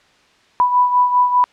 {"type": "beating tone pair", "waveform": "sine", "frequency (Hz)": [987.8, 992.8], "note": ["B5", "B5"], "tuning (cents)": [0, 9], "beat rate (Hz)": 5, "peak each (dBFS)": [-12, -19], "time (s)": [0.6, 1.44], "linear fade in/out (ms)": 0, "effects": ["white hiss -53 dBFS RMS until 1.52 s", "low-pass 4000 Hz 12 dB/octave"]}